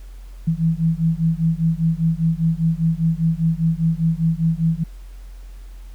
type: beating tone pair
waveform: sine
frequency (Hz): 161.2 / 166.2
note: E3 / E3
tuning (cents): -38 / +15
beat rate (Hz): 5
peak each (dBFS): -19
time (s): 0.47-4.84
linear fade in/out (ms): 10
effects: added 44 Hz sine -34 dBFS peak until 5.94 s + pink hiss -54 dBFS RMS until 5.94 s